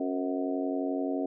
harmonic tone with a mistuned harmonic, 91.6 Hz, F#2, 17 cents flat, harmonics 3 / 4 / 5 / 6 / 7 / 8, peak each -30 / -36 / -37 / -43 / -36 / -41 dBFS, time 0-1.26 s, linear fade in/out 5 ms, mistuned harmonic 6, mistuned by -68 cents, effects none

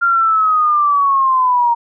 sine linear sweep, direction down, 1396.9 to 932.3 Hz, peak -10 dBFS, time 0.01-1.75 s, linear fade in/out 20 ms, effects none

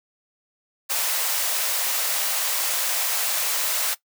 white high-pass noise, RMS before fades -24 dBFS, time 0.89-3.95 s, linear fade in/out 20 ms, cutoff 490 Hz, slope 48 dB/octave, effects noise-tail reverb RT60 0.1 s tail -17 dB re dry

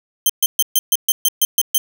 5% pulse tone bursts, 3136 Hz, G7, in tune, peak -3 dBFS, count 10, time 0.26-1.78 s, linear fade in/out 2 ms, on 35 ms, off 130 ms, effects none

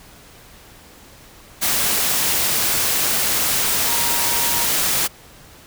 sine tone in noise, 942 Hz, A#5, 18 cents sharp, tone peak -28 dBFS, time 3.86-4.66 s, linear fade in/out 20 ms, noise white, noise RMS -19 dBFS, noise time 1.61-5.08 s, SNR -12 dB, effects pink hiss -45 dBFS RMS until 5.66 s

